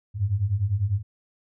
sine beating tone pair, 93.4 / 103.4 Hz, F#2 / G#2, +17 / -7 cents, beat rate 10 Hz, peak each -26 / -23 dBFS, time 0.14-1.03 s, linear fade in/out 50 ms, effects none

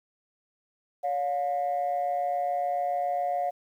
sine tone pair together, 565.9 / 713 Hz, C#5 / F5, +36 / +36 cents, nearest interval major third, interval 400 cents, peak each -30 / -25 dBFS, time 1.03-3.51 s, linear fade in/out 20 ms, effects tanh soft clip ceiling -21 dBFS + 10-bit

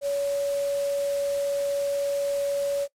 sine tone in noise, 565 Hz, C#5, 33 cents sharp, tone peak -23 dBFS, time 0.01-2.88 s, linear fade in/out 50 ms, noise white, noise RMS -40 dBFS, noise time 0.01-2.88 s, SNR +14 dB, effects noise-tail reverb RT60 0.1 s tail -19 dB re dry + low-pass 11000 Hz 12 dB/octave

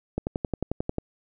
click train, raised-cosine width 2 ms, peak -13 dBFS, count 10, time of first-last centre 0.18-0.984 s, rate 11.2 Hz, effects none

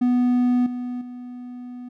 triangle tone with level steps, 246.9 Hz, B3, in tune, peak -14 / -24 / -31 dBFS, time 0.01-1.89 s, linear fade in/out 10 ms, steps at 0.66 / 1.01 s, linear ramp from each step 5 ms, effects none

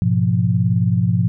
sine chord, F diminished, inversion first, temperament equal with one note detuned, 104.85 / 123.47 / 174.61 Hz, Ab2 / Cb3 / F3, +17 / 0 / 0 cents, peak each -18 dBFS, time 0.02-1.28 s, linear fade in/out 0 ms, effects none

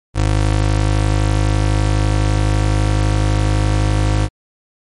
square tone pair together, 51.91 / 103.83 Hz, G#1 / G#2, 0 / 0 cents, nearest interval octave, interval 1200 cents, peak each -16 dBFS, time 0.14-4.29 s, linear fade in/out 50 ms, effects MP3 48 kbps

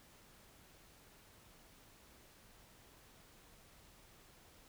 silence, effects pink hiss -63 dBFS RMS until 4.68 s

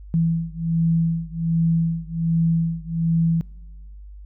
sine beating tone pair, 164.81 / 166.11 Hz, E3 / E3, 0 / +14 cents, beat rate 1.3 Hz, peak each -21 / -22 dBFS, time 0.14-3.41 s, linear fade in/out 0 ms, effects noise-tail reverb RT60 1.0 s tail -22 dB re dry + added 50 Hz sine -37 dBFS peak until 4.25 s

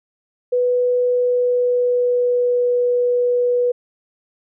sine tone with pitch glide, 493.9 to 489.4 Hz, B4 to B4, 0 to -16 cents, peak -14 dBFS, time 0.52-3.72 s, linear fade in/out 10 ms, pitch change -16 cents, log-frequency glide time 0.99-2.67 s, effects none

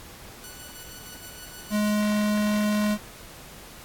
5% pulse tone with tremolo, 1480 Hz, F#6, in tune, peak -29 dBFS, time 0.44-2.01 s, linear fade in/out 0 ms, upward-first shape square, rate 6.4 Hz, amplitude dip 40%
square tone, 209.7 Hz, G#3, 17 cents sharp, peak -22 dBFS, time 1.7-2.98 s, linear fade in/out 50 ms
effects pink hiss -45 dBFS RMS until 3.84 s + AAC 64 kbps

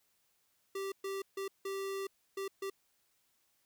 square tone bursts at uneven times, 390.4 Hz, G4, 7 cents flat, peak -37 dBFS, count 6, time 0.75-0.92 / 1.04-1.22 / 1.37-1.48 / 1.65-2.07 / 2.37-2.48 / 2.62-2.7 s, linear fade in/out 5 ms, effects white hiss -75 dBFS RMS until 3.65 s

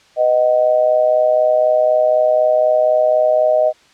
sine tone with amplitude modulation, 622.3 Hz, D#5, in tune, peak -7 dBFS, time 0.16-3.73 s, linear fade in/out 50 ms, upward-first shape sine, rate 124 Hz, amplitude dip 75%, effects white hiss -50 dBFS RMS until 3.93 s + low-pass 5000 Hz 12 dB/octave

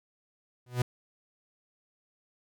45% pulse tone with exponential growth, 123.47 Hz, B2, in tune, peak -22 dBFS, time 0.66-0.82 s, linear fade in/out 5 ms, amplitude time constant 34 ms, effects none

